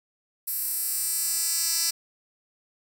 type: tone with high-pass filter sweep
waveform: 10% pulse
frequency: 333.3 Hz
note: E4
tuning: 19 cents sharp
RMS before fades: -27 dBFS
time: 0.47-1.91 s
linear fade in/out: 10 ms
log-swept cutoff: 12000 to 6000 Hz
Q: 1.6
effects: none